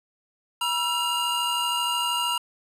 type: tone cluster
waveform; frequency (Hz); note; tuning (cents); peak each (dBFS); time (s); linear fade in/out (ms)
square; 965 / 1344 / 2822; B5 / E6 / F7; -40 / +33 / +17; -28 / -32 / -27; 0.61-2.38; 5
effects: resampled to 32000 Hz